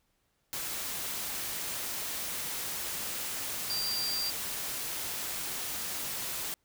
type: tone in noise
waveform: sine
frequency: 4728 Hz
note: D8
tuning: 11 cents sharp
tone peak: -31 dBFS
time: 3.7-4.3 s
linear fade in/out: 0 ms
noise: white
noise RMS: -36 dBFS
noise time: 0.53-6.54 s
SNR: +2 dB
effects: pink hiss -75 dBFS RMS until 6.64 s